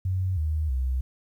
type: tone with pitch steps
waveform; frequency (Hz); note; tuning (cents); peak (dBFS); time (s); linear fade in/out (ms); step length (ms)
sine; 93.2 / 77.47 / 64.4; F#2 / D#2 / C2; +13 / -7 / -27; -23; 0.05-1.01; 5; 320
effects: 10-bit